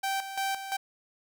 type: tone with tremolo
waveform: sawtooth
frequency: 779 Hz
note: G5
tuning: 11 cents flat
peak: -24 dBFS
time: 0.03-0.77 s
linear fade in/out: 10 ms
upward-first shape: square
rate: 2.9 Hz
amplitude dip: 65%
effects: none